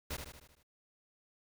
pink noise with echo, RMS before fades -39 dBFS, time 0.1-0.17 s, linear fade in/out 10 ms, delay 77 ms, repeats 6, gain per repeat -5 dB, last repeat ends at 0.632 s, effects none

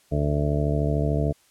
harmonic tone, 73.42 Hz, D2, in tune, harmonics 1 / 2 / 3 / 4 / 5 / 6 / 7 / 8 / 9, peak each -26 / -24 / -34 / -30 / -39 / -30 / -39 / -34 / -31 dBFS, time 0.11-1.33 s, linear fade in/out 20 ms, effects white hiss -60 dBFS RMS until 1.5 s + low-pass 11000 Hz 12 dB/octave

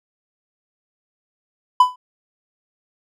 triangle tone with exponential decay, 1000 Hz, B5, 21 cents sharp, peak -3 dBFS, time 1.8-1.96 s, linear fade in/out 5 ms, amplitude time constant 34 ms, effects none

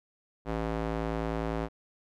square tone with band-pass filter, 55.1 Hz, A1, 3 cents sharp, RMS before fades -32 dBFS, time 0.45-1.69 s, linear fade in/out 50 ms, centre 560 Hz, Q 0.6, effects none

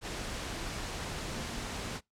sine tone in noise, 233.1 Hz, A#3, in tune, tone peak -47 dBFS, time 1.3-1.92 s, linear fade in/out 50 ms, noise pink, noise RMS -38 dBFS, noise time 0.01-2.01 s, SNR -12 dB, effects noise-tail reverb RT60 0.2 s tail -26 dB re dry + low-pass 8000 Hz 12 dB/octave

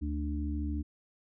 harmonic tone, 73.8 Hz, D2, 9 cents sharp, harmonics 1 / 3 / 4, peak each -32 / -40 / -37 dBFS, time 0.01-0.83 s, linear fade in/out 20 ms, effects none

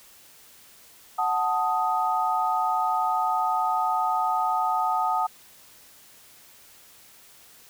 sine chord, D# diminished, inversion first, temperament equal with one note detuned, 740 / 880 / 1248.1 Hz, F#5 / A5 / D#6, 0 / 0 / +5 cents, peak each -26 dBFS, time 1.18-5.27 s, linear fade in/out 10 ms, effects white hiss -52 dBFS RMS until 7.69 s

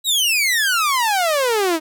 sawtooth exponential sweep, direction down, 3951 to 307.2 Hz, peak -12 dBFS, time 0.04-1.8 s, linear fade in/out 50 ms, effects none

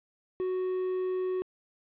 triangle tone, 370 Hz, F#4, in tune, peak -26 dBFS, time 0.4-1.42 s, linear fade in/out 0 ms, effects resampled to 8000 Hz + 10-bit

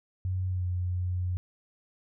sine tone with pitch glide, 92.6 to 90.07 Hz, F#2 to F#2, +2 to -46 cents, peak -27 dBFS, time 0.25-1.37 s, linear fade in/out 0 ms, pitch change -48 cents, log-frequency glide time 0.48-0.65 s, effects none

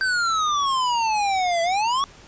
square exponential two-way sweep, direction down then up, 1563 to 664 to 1142 Hz, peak -20 dBFS, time 0.01-2.04 s, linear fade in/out 0 ms, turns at 1.62 s, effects pink hiss -47 dBFS RMS until 2.27 s + resampled to 16000 Hz

